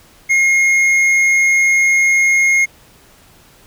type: tone with hard clipping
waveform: triangle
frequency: 2146 Hz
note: C7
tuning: 43 cents sharp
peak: -11 dBFS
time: 0.29-2.66 s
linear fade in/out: 20 ms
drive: 9 dB
effects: pink hiss -47 dBFS RMS until 3.66 s